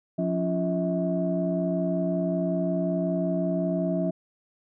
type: tone cluster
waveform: sine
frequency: 176.7 / 278.1 / 343.5 / 643 Hz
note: F3 / C#4 / F4 / E5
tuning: +21 / +6 / -29 / -43 cents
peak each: -26 / -30 / -32 / -28 dBFS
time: 0.18-4.11 s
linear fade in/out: 10 ms
effects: tanh soft clip ceiling -14 dBFS